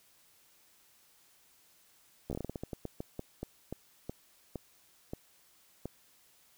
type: slowing click train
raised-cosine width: 2 ms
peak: -24 dBFS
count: 20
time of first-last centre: 2.3-5.856 s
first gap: 13 ms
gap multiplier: 1.25
effects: white hiss -65 dBFS RMS until 6.57 s